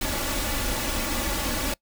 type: noise with comb filter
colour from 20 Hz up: pink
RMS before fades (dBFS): -27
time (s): 0.01-1.74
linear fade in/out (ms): 5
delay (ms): 3.5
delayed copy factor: +0.65
effects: noise-tail reverb RT60 0.1 s tail -24 dB re dry